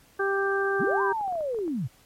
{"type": "harmonic tone", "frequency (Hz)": 393.3, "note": "G4", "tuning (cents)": 6, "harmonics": [1, 2, 3, 4], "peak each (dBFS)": [-25, -33, -32, -28], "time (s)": [0.19, 1.13], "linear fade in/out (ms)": 10}
{"type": "linear two-way sweep", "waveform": "sine", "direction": "up then down", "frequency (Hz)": [100.9, 1049, 100.9], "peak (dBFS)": -26, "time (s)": [0.79, 1.88], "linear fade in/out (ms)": 20, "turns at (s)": 1.02}
{"type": "clicks", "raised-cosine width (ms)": 1, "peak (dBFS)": -32, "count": 11, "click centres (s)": [0.871, 0.912, 1.123, 1.211, 1.279, 1.325, 1.355, 1.408, 1.546, 1.588, 1.679]}
{"effects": ["pink hiss -58 dBFS RMS until 2.05 s", "MP3 64 kbps"]}